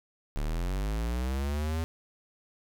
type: linear sweep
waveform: square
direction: up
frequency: 35.02 to 82.7 Hz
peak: -29 dBFS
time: 0.36-1.84 s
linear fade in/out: 0 ms
effects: none